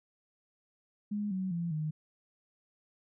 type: tone with pitch steps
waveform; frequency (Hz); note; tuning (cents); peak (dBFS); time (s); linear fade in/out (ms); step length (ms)
sine; 207.2 / 187.82 / 170.25 / 154.33; G#3 / F#3 / F3 / D#3; -4 / +26 / -44 / -14; -31; 1.11-1.91; 10; 200
effects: none